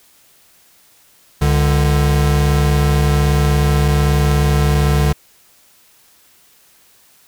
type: tone pair together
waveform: square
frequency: 69.37 / 146.83 Hz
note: C#2 / D3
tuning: +2 / 0 cents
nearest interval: octave + minor second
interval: 1298 cents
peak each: -15 dBFS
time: 1.41-5.13 s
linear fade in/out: 10 ms
effects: white hiss -51 dBFS RMS until 7.27 s